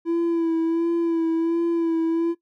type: tone with vibrato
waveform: triangle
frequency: 332.6 Hz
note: E4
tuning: 16 cents sharp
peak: -16 dBFS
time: 0.05-2.35 s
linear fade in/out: 50 ms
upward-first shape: sine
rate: 1.4 Hz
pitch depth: 31 cents each way
effects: noise-tail reverb RT60 0.1 s tail -18 dB re dry + tanh soft clip ceiling -14 dBFS